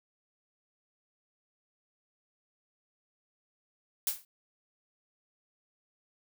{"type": "noise with exponential decay", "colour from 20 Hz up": "blue", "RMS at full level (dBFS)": -26, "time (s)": [4.07, 4.25], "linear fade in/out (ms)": 2, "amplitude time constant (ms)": 39, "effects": []}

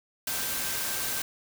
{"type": "tone in noise", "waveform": "sine", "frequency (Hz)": 1563, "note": "G6", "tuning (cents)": -6, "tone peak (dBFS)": -42, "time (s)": [0.27, 1.22], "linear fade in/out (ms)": 2, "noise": "white", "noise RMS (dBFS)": -31, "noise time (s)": [0.27, 1.22], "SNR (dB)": -14, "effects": []}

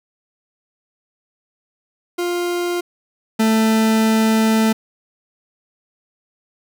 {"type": "tone pair in turn", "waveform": "40% pulse", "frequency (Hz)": [350.8, 221], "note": ["F4", "A3"], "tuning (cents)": [8, 8], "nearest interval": "minor sixth", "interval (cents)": 800, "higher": "first", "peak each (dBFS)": [-18, -12], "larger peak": "second", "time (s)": [[2.18, 2.81], [3.39, 4.73]], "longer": "second", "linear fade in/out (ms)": 10, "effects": []}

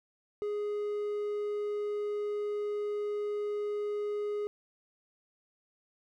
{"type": "tone", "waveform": "triangle", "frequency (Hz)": 415.3, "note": "G#4", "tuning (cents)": 0, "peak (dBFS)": -29, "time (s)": [0.42, 4.47], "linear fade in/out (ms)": 0, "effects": []}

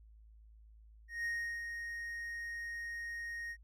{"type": "tone with ADSR envelope", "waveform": "triangle", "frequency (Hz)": 1864.7, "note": "A#6", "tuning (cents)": 0, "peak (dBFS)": -32, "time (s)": [1.08, 3.57], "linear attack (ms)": 170, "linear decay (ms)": 360, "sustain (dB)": -6, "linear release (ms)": 61, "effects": ["added 54 Hz sine -56 dBFS peak until 3.63 s"]}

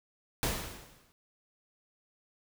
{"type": "noise with exponential decay", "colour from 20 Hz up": "pink", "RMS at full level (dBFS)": -29, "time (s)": [0.43, 1.12], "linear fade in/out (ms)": 0, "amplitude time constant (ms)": 150, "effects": []}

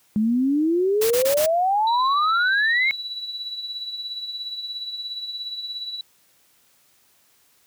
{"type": "exponential sweep", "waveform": "sine", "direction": "up", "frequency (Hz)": [207.7, 2194], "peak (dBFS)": -17, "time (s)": [0.16, 2.91], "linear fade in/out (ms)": 0}
{"type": "noise bursts", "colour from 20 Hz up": "white", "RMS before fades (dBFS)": -26, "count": 4, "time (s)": [1.01, 1.464], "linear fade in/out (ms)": 10, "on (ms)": 97, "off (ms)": 22}
{"type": "tone with tremolo", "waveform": "sine", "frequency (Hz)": 3937, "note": "B7", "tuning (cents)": -6, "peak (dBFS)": -26, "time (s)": [1.87, 6.01], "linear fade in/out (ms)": 2, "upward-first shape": "triangle", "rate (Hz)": 17, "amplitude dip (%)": 60}
{"effects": ["white hiss -60 dBFS RMS until 7.66 s", "high-pass 60 Hz 12 dB/octave"]}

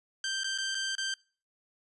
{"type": "tone with dropouts", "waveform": "15% pulse", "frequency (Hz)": 1568, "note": "G6", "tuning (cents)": 0, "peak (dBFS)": -24, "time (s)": [0.24, 1.14], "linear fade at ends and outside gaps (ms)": 2, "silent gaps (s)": [[0.435, 0.443], [0.578, 0.584], [0.747, 0.751], [0.953, 0.981]], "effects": ["noise-tail reverb RT60 0.4 s tail -25 dB re dry", "resampled to 24000 Hz"]}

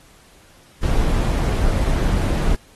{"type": "noise", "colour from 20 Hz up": "brown", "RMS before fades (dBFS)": -18, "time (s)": [0.83, 2.55], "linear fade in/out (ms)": 2, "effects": ["pink hiss -51 dBFS RMS until 2.75 s", "AAC 32 kbps"]}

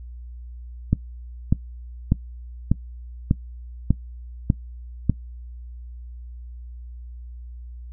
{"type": "click train", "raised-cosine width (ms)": 5, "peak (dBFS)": -4, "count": 8, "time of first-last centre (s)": [0.93, 5.097], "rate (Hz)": 1.68, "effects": ["noise-tail reverb RT60 0.1 s tail -19 dB re dry", "added 60 Hz sine -35 dBFS peak until 7.92 s"]}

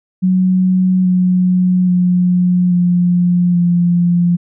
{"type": "tone with pitch steps", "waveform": "sine", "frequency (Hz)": [185, 182.24, 179.53, 176.85, 174.21], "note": ["F#3", "F#3", "F3", "F3", "F3"], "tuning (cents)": [0, -26, 48, 22, -4], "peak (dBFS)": -9, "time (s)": [0.22, 4.37], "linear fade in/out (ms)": 20, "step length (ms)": 830, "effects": []}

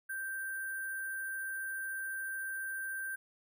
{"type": "tone with sample-and-hold", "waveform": "sine", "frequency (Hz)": 1568, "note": "G6", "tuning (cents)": 0, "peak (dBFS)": -36, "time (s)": [0.09, 3.16], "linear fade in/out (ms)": 10, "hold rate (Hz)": 11025, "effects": []}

